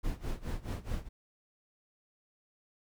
brown noise with tremolo, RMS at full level -33 dBFS, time 0.03-1.09 s, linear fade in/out 20 ms, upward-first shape sine, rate 4.7 Hz, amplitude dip 90%, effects none

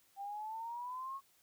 sine exponential sweep, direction up, 784 to 1104 Hz, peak -40 dBFS, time 0.16-1.21 s, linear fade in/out 50 ms, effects white hiss -70 dBFS RMS until 1.42 s

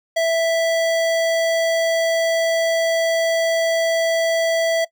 square tone with notch filter, 659.3 Hz, E5, in tune, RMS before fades -18 dBFS, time 0.16-4.85 s, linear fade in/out 10 ms, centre 12000 Hz, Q 0.98, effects noise-tail reverb RT60 0.1 s tail -21 dB re dry

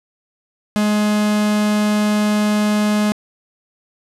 45% pulse tone, 210 Hz, G#3, 19 cents sharp, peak -14 dBFS, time 0.76-3.12 s, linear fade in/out 0 ms, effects low-pass 11000 Hz 12 dB/octave

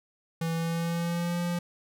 square tone with pitch glide, 164.81 to 173.91 Hz, E3 to F3, 0 to -7 cents, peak -28 dBFS, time 0.41-1.59 s, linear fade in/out 5 ms, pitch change +93 cents, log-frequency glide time 0.54-1.39 s, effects none

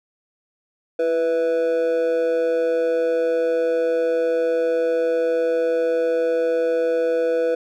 triangle tone with amplitude modulation, 493.9 Hz, B4, in tune, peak -12 dBFS, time 0.99-7.55 s, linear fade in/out 5 ms, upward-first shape sine, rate 160 Hz, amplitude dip 75%, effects none

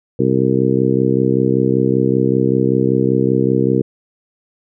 harmonic tone, 65.2 Hz, C2, 5 cents flat, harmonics 2 / 3 / 4 / 5 / 6 / 7, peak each -19 / -19 / -19 / -19 / -19 / -19 dBFS, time 0.19-3.82 s, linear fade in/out 5 ms, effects none

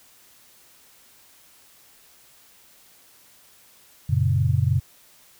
sine chord, F# major, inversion none, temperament equal, 92.5 / 116.54 / 138.59 Hz, F#2 / A#2 / C#3, 0 / 0 / 0 cents, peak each -22 dBFS, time 4.09-4.8 s, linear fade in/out 10 ms, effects white hiss -54 dBFS RMS until 5.39 s

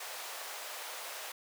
pink high-pass noise, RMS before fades -43 dBFS, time 0-1.32 s, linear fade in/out 5 ms, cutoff 570 Hz, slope 24 dB/octave, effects none

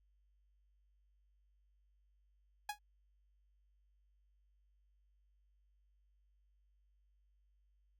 sawtooth tone with exponential decay, 832 Hz, G#5, 3 cents sharp, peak -32 dBFS, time 2.69-2.79 s, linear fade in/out 5 ms, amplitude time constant 20 ms, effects added 50 Hz sine -70 dBFS peak until 7.99 s

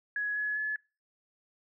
sine tone with pitch steps, 1677 / 1695.5 / 1714.2 Hz, G#6 / G#6 / A6, +16 / +35 / -46 cents, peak -29 dBFS, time 0.16-0.76 s, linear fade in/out 2 ms, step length 200 ms, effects noise-tail reverb RT60 0.3 s tail -24 dB re dry

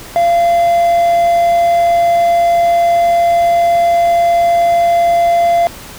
triangle tone with quantisation, 687 Hz, F5, 29 cents flat, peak -6 dBFS, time 0.16-5.67 s, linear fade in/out 0 ms, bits 6, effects pink hiss -32 dBFS RMS until 5.98 s

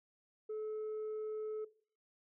sine tone, 431.4 Hz, A4, 34 cents flat, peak -36 dBFS, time 0.49-1.65 s, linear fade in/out 10 ms, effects noise-tail reverb RT60 0.5 s tail -19 dB re dry + tanh soft clip ceiling -37 dBFS

